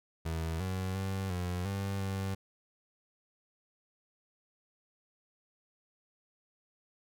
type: tone with pitch steps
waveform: 30% pulse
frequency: 81.3 / 93.7 / 96.3 / 89.6 / 98.3 / 96.8 Hz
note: E2 / F#2 / G2 / F2 / G2 / G2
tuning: -23 / +22 / -30 / +45 / +5 / -21 cents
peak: -30 dBFS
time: 0.25-2.35 s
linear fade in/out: 10 ms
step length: 350 ms
effects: none